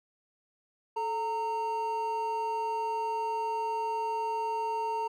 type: tone pair together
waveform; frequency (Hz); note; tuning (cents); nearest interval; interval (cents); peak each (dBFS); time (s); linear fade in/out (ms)
triangle; 436.1 / 920; A4 / A#5; -15 / -23; octave + minor second; 1292; -34 / -28; 0.96-5.08; 10
effects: none